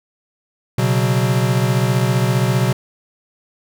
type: chord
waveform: square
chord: B suspended second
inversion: none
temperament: equal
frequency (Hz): 123.47 / 138.59 / 185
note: B2 / C#3 / F#3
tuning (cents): 0 / 0 / 0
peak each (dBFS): -17 / -21 / -22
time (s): 0.78-2.73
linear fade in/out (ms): 5
effects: none